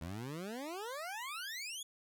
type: exponential sweep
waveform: 20% pulse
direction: up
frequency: 77.78 to 3475 Hz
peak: -36 dBFS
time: 0.01-1.83 s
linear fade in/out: 5 ms
effects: none